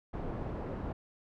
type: low-pass noise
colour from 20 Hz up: pink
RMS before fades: -38 dBFS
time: 0.13-0.93 s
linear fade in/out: 10 ms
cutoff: 810 Hz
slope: 12 dB/octave
effects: none